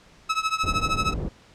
sawtooth tone with tremolo, 1294 Hz, E6, 32 cents flat, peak -15 dBFS, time 0.29-1.14 s, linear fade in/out 10 ms, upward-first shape triangle, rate 13 Hz, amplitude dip 95%
pink low-pass noise, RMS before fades -29 dBFS, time 0.63-1.29 s, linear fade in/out 10 ms, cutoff 440 Hz, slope 12 dB/octave
effects pink hiss -53 dBFS RMS until 1.54 s + low-pass 6000 Hz 12 dB/octave

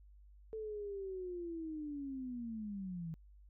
sine linear sweep, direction down, 443.2 to 157.9 Hz, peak -40 dBFS, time 0.53-3.14 s, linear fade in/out 0 ms, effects added 50 Hz sine -57 dBFS peak until 3.49 s

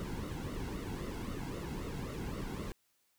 brown noise with flanger, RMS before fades -40 dBFS, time 0-2.72 s, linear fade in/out 0 ms, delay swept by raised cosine 1.2 to 1.7 ms, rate 3.8 Hz, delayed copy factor -0.7, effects white hiss -75 dBFS RMS until 3.18 s

